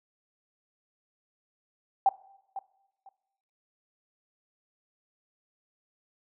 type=tone with echo; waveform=sine; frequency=780 Hz; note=G5; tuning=9 cents flat; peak=-17 dBFS; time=2.06-2.09 s; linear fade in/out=2 ms; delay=500 ms; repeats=2; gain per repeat=-15 dB; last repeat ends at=3.09 s; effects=noise-tail reverb RT60 0.9 s tail -20 dB re dry